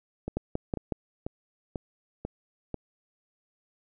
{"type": "two click trains", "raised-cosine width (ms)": 2, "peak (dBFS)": [-19, -15], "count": [6, 4], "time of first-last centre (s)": [[0.28, 2.743], [0.37, 0.922]], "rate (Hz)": [2.03, 5.43], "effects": []}